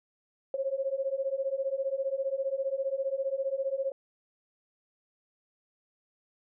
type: beating tone pair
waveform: sine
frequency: 532 / 547 Hz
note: C5 / C#5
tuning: +29 / -23 cents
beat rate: 15 Hz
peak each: -32 / -31 dBFS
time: 0.54-3.92 s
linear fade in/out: 2 ms
effects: none